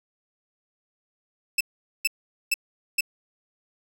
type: tone bursts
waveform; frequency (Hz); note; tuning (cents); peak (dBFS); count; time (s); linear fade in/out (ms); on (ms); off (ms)
sawtooth; 2637; E7; 0; -16; 4; 1.58-3.008; 5; 27; 440
effects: none